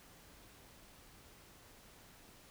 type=silence; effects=pink hiss -60 dBFS RMS until 2.5 s